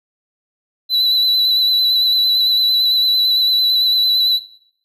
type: tone with vibrato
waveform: triangle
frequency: 3986 Hz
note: B7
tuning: 15 cents sharp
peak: -11 dBFS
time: 0.89-4.4 s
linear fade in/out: 50 ms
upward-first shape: square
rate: 8.9 Hz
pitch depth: 23 cents each way
effects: noise-tail reverb RT60 0.7 s tail -19 dB re dry